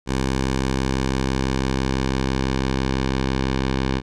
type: tone with low-pass filter sweep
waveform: 10% pulse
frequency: 66 Hz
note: C2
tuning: 16 cents sharp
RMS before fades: -22 dBFS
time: 0.06-4.02 s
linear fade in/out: 50 ms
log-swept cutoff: 7200 to 4400 Hz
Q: 1.1
effects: none